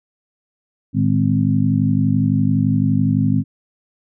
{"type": "harmonic tone with a mistuned harmonic", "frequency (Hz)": 51.8, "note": "G#1", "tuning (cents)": -4, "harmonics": [2, 3, 4, 5], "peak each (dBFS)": [-19, -19, -19, -19], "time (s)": [0.93, 3.44], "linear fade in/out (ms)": 50, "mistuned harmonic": 2, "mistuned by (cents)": 95, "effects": []}